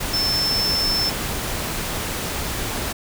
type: tone in noise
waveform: sine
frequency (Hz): 5300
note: E8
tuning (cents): +9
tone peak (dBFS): -19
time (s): 0.13-1.1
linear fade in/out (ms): 10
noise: pink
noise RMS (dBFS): -26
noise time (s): 0-2.93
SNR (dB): +4
effects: none